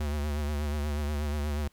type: tone with vibrato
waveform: square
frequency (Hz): 73.8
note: D2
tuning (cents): +9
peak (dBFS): -29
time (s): 0-1.68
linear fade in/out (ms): 5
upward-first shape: triangle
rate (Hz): 8.3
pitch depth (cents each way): 63
effects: pink hiss -66 dBFS RMS until 1.72 s